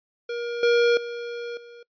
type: tone with level steps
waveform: square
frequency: 474.2 Hz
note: A#4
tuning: 30 cents sharp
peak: -28 / -17 / -31 / -43 dBFS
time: 0.29-1.83 s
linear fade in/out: 5 ms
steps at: 0.63 / 0.97 / 1.57 s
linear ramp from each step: 2 ms
effects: noise-tail reverb RT60 0.1 s tail -23 dB re dry + resampled to 11025 Hz